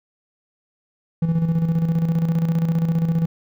triangle tone with tremolo, 164.81 Hz, E3, in tune, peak -13 dBFS, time 1.22-3.26 s, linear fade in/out 5 ms, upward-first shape square, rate 15 Hz, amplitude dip 50%, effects none

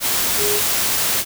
sine tone in noise, 415.3 Hz, G#4, in tune, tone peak -21 dBFS, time 0.37-0.61 s, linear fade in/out 50 ms, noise white, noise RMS -19 dBFS, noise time 0-1.25 s, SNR -5 dB, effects none

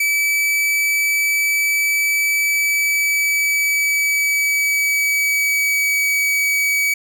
45% pulse tone with pitch glide, 2300 to 2274 Hz, D7 to C#7, -37 to +44 cents, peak -15 dBFS, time 0-6.94 s, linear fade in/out 5 ms, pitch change -19 cents, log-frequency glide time 2.4-6.06 s, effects none

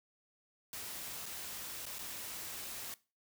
white noise with dropouts, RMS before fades -44 dBFS, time 0.73-2.94 s, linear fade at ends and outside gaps 1 ms, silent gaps 1.258-1.262 / 1.855-1.864 / 1.985-1.991 s, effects noise-tail reverb RT60 0.3 s tail -19 dB re dry

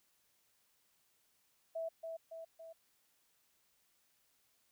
sine tone with echo, 655 Hz, E5, 11 cents flat, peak -37 dBFS, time 1.75-1.89 s, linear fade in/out 10 ms, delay 280 ms, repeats 3, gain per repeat -4 dB, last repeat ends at 2.73 s, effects white hiss -75 dBFS RMS until 4.71 s

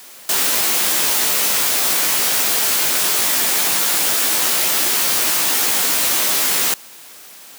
white noise with comb filter, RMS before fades -17 dBFS, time 0.29-6.74 s, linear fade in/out 2 ms, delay 16 ms, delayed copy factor +0.6, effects white hiss -40 dBFS RMS until 7.58 s + high-pass 200 Hz 12 dB/octave

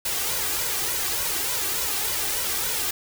white noise with flanger, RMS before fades -26 dBFS, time 0.05-2.91 s, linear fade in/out 5 ms, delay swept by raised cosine 2 to 2.59 ms, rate 3.4 Hz, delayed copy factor +0.65, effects none

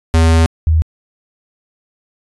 square / sine tone pair in turn, 81.8 / 79.66 Hz, E2 / D#2, -13 / +41 cents, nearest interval unison, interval 46 cents, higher first, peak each -8 dBFS, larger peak neither, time 0.14-0.46 / 0.67-0.82 s, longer first, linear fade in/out 0 ms, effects resampled to 24000 Hz

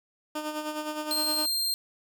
15% pulse tone with tremolo, 304.6 Hz, D#4, 37 cents flat, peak -23 dBFS, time 0.35-1.46 s, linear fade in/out 5 ms, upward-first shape sine, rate 9.7 Hz, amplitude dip 55%
sawtooth tone, 4186 Hz, C8, in tune, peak -23 dBFS, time 1.11-1.74 s, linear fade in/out 0 ms
effects none

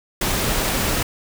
pink noise, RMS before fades -21 dBFS, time 0.21-1.03 s, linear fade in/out 5 ms, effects none

